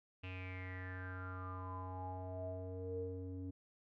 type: tone with low-pass filter sweep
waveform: square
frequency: 92.5 Hz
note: F#2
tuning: in tune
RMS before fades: -45 dBFS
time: 0.23-3.51 s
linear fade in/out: 10 ms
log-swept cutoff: 2700 to 330 Hz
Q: 9.6
effects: none